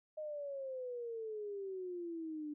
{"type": "exponential sweep", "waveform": "sine", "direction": "down", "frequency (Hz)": [622.3, 293.7], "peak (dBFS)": -40, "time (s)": [0.17, 2.54], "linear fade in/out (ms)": 10, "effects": []}